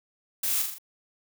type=noise with echo; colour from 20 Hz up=blue; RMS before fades=-28 dBFS; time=0.43-0.62 s; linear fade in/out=5 ms; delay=41 ms; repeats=4; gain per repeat=-4 dB; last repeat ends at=0.784 s; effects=none